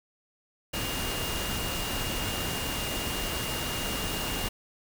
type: tone in noise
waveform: sine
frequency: 2829 Hz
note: F7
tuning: 22 cents sharp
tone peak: -37 dBFS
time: 0.73-4.49 s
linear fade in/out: 10 ms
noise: pink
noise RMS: -32 dBFS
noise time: 0.73-4.49 s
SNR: -8 dB
effects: none